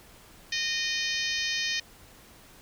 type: harmonic tone with a mistuned harmonic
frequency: 615 Hz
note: D#5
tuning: 20 cents flat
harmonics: 3 / 4 / 5 / 6 / 7 / 8 / 9 / 10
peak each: -33 / -34 / -35 / -36 / -36 / -37 / -38 / -38 dBFS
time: 0.52-1.8 s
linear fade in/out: 5 ms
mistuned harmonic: 8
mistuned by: +25 cents
effects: pink hiss -53 dBFS RMS until 2.61 s